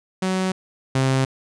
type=tone pair in turn; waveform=sawtooth; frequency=187.3 / 132.62 Hz; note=F#3 / C3; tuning=+21 / +24 cents; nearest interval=tritone; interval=597 cents; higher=first; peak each=-16 / -13 dBFS; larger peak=second; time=0.22-0.52 / 0.95-1.25 s; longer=neither; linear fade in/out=5 ms; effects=resampled to 22050 Hz